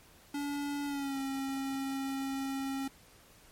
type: tone with pitch glide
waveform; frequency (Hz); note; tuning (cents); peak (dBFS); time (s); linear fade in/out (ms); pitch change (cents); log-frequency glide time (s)
square; 286.3 to 270.7; D4 to C#4; -44 to -41; -34; 0.34-2.88; 5; -97; 0.86-1.19
effects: pink hiss -59 dBFS RMS until 3.51 s + MP3 64 kbps